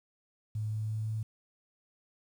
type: tone with pitch steps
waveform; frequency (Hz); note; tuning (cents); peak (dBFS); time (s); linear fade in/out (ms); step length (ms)
sine; 107.6 / 108.29 / 108.98 / 109.67; A2 / A2 / A2 / A2; -38 / -27 / -16 / -5; -31; 0.55-1.23; 5; 170
effects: 10-bit